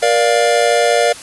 square chord, Bb major, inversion none, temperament equal with one note detuned, 472.9 / 587.3 / 698.5 Hz, Bb4 / D5 / F5, +25 / 0 / 0 cents, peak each -16 dBFS, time 0.02-1.13 s, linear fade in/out 10 ms, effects white hiss -33 dBFS RMS until 1.22 s + resampled to 24000 Hz

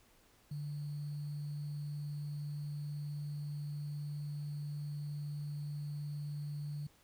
sine tone with sample-and-hold, 146.83 Hz, D3, in tune, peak -38 dBFS, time 0.51-6.87 s, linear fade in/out 5 ms, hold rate 4410 Hz, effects pink hiss -67 dBFS RMS until 7.03 s

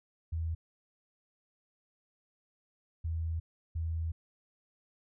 sine tone bursts at uneven times, 81.7 Hz, E2, 15 cents flat, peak -31 dBFS, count 3, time 0.32-0.55 / 3.04-3.4 / 3.75-4.12 s, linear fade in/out 10 ms, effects none

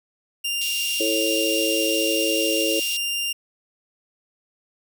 sawtooth tone, 2794 Hz, F7, in tune, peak -20 dBFS, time 0.44-3.33 s, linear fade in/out 10 ms
pink high-pass noise, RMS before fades -32 dBFS, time 0.61-2.97 s, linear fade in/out 5 ms, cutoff 2600 Hz, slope 48 dB/octave
harmonic tone, 110 Hz, A2, in tune, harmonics 3 / 4 / 5, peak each -25 / -27 / -26 dBFS, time 1-2.8 s, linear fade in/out 5 ms
effects none

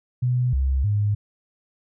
sine tone with pitch steps, 124.6 / 66.6 / 103.6 Hz, B2 / C2 / G#2, +16 / +31 / -4 cents, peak -18 dBFS, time 0.22-1.15 s, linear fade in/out 10 ms, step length 310 ms, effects none

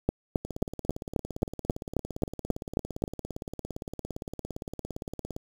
two click trains, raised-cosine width 2 ms, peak -22 / -10 dBFS, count 87 / 12, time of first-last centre 0.45-5.364 / 0.09-3.039 s, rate 17.5 / 3.73 Hz, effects 7-bit

